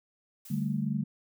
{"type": "noise with exponential decay", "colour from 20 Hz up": "blue", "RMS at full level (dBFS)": -46, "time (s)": [0.45, 1.01], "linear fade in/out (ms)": 5, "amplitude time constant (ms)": 120}
{"type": "chord", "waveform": "sine", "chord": "D suspended fourth", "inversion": "none", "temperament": "equal", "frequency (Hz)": [146.83, 196, 220], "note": ["D3", "G3", "A3"], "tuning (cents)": [0, 0, 0], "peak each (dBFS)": -32, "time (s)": [0.5, 1.04], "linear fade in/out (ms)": 10}
{"effects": []}